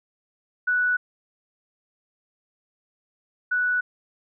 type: tone pair in turn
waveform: sine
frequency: 1478 / 1478 Hz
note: F#6 / F#6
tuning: -2 / -2 cents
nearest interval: unison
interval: 0 cents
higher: neither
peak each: -19 / -20 dBFS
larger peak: first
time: 0.67-0.97 / 3.51-3.81 s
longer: neither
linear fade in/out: 10 ms
effects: none